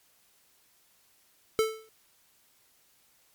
square tone with exponential decay, 440 Hz, A4, in tune, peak -20 dBFS, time 1.59-1.89 s, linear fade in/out 0 ms, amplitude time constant 65 ms, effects white hiss -65 dBFS RMS until 3.34 s + MP3 96 kbps

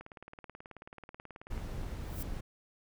click train, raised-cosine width 0.5 ms, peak -32 dBFS, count 30, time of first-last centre 0.01-1.578 s, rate 18.5 Hz
brown noise, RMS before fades -39 dBFS, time 1.5-2.41 s, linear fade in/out 10 ms
violet noise with exponential growth, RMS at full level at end -40 dBFS, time 1.97-2.23 s, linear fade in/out 5 ms, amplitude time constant 55 ms
effects none

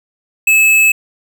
triangle tone with hard clipping, 2600 Hz, E7, 24 cents flat, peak -8 dBFS, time 0.47-0.92 s, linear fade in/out 5 ms, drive 17 dB, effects none

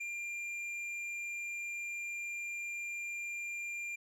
sine tone with hard clipping, 2391 Hz, D7, 30 cents sharp, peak -39 dBFS, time 0-3.96 s, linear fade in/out 10 ms, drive 6 dB, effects none

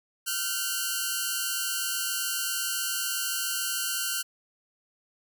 5% pulse tone pair together, 1396.9 / 1528.2 Hz, F6 / G6, 0 / -44 cents, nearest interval major second, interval 156 cents, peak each -19 dBFS, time 0.26-4.23 s, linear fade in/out 20 ms, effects none

